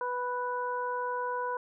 harmonic tone, 493.9 Hz, B4, in tune, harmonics 1 / 2 / 3, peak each -35 / -32 / -39 dBFS, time 0.01-1.57 s, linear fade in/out 2 ms, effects none

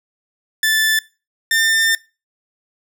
sawtooth tone pair in turn, 1756 / 1799.1 Hz, A6 / A6, -4 / +38 cents, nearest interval unison, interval 42 cents, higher second, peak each -10 dBFS, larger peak neither, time 0.63-0.99 / 1.51-1.95 s, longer second, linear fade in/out 2 ms, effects noise-tail reverb RT60 0.3 s tail -21 dB re dry

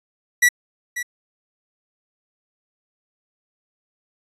45% pulse tone with echo, 1947 Hz, B6, 25 cents flat, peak -11 dBFS, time 0.42-0.49 s, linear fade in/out 10 ms, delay 540 ms, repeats 1, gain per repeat -13 dB, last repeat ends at 1.03 s, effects resampled to 32000 Hz

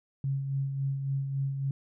sine tone with tremolo, 137 Hz, C#3, 20 cents flat, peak -26 dBFS, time 0.24-1.71 s, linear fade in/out 2 ms, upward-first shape sine, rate 3.6 Hz, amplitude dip 45%, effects none

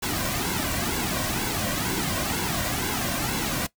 pink noise with flanger, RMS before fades -27 dBFS, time 0.02-3.67 s, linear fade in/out 10 ms, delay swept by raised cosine 1.6 to 2.37 ms, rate 2.1 Hz, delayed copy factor -0.65, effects noise-tail reverb RT60 0.1 s tail -18 dB re dry

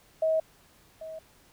sine tone with echo, 638 Hz, D#5, 43 cents sharp, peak -22 dBFS, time 0.22-0.4 s, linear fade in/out 5 ms, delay 790 ms, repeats 1, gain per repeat -15 dB, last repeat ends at 1.19 s, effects pink hiss -60 dBFS RMS until 1.52 s

